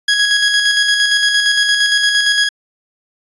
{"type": "tone with tremolo", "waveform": "20% pulse", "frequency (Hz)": 1661.2, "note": "G#6", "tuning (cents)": 0, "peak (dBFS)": -5, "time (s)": [0.08, 2.49], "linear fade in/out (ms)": 5, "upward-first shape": "square", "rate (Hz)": 8.7, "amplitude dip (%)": 35, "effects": ["resampled to 24000 Hz"]}